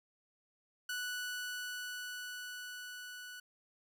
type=tone with level ramp; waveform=sawtooth; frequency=1480 Hz; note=F#6; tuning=in tune; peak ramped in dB=-33 to -43 dBFS; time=0.89-3.4 s; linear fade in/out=5 ms; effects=none